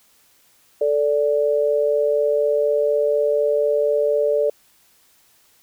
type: tone pair together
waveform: sine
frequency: 440 / 584.1 Hz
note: A4 / D5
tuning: 0 / -10 cents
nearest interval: perfect fourth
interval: 490 cents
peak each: -19 / -18 dBFS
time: 0.81-4.5 s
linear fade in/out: 5 ms
effects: white hiss -57 dBFS RMS until 5.62 s